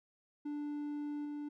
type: tone with level steps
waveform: triangle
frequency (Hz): 293.7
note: D4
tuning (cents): 0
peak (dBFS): -35 / -37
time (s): 0.45-1.49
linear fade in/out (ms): 10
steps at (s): 1.25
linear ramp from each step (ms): 2
effects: none